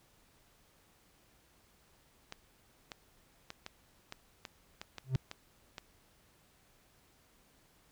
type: clicks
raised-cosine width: 0.2 ms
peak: -25 dBFS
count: 11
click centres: 2.324 / 2.918 / 3.504 / 3.664 / 4.124 / 4.452 / 4.815 / 4.983 / 5.151 / 5.314 / 5.782 s
type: tone with exponential growth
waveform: triangle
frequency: 130.81 Hz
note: C3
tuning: in tune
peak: -22 dBFS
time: 5.04-5.16 s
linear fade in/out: 2 ms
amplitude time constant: 26 ms
effects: pink hiss -67 dBFS RMS until 7.91 s